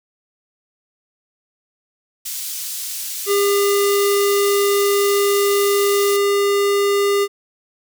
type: high-pass noise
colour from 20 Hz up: pink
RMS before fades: -27 dBFS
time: 2.25-6.17 s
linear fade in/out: 10 ms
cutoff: 5500 Hz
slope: 12 dB/octave
type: tone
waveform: square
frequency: 402.7 Hz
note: G4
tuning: 47 cents sharp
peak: -15 dBFS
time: 3.26-7.28 s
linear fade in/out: 50 ms
effects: none